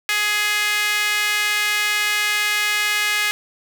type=tone with high-pass filter; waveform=sawtooth; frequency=417.9 Hz; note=G#4; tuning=11 cents sharp; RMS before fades=-20 dBFS; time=0.09-3.31 s; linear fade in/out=0 ms; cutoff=2000 Hz; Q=2.1; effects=none